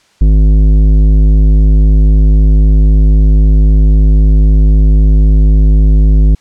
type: tone with tanh clipping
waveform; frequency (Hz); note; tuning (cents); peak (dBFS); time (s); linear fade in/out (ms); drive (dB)
sine; 51.91; G#1; 0; -5; 0.21-6.35; 5; 12
effects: white hiss -50 dBFS RMS until 6.4 s + low-pass 6000 Hz 12 dB/octave